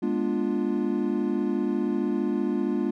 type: chord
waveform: triangle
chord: G# diminished seventh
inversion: none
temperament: equal with one note detuned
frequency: 207.7 / 242.8 / 293.7 / 349.2 Hz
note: G#3 / B3 / D4 / F4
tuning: 0 / -29 / 0 / 0 cents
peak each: -27 dBFS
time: 0.02-2.91 s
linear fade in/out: 10 ms
effects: none